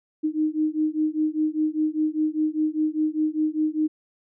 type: beating tone pair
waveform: sine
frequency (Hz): 306.9 / 311.9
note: D#4 / D#4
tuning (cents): -24 / +4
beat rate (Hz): 5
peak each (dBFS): -24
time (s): 0.23-3.88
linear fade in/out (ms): 20
effects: none